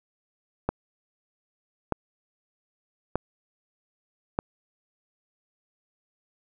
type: click train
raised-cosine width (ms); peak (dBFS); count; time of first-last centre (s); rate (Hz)
1; -10; 4; 0.69-4.389; 0.811
effects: none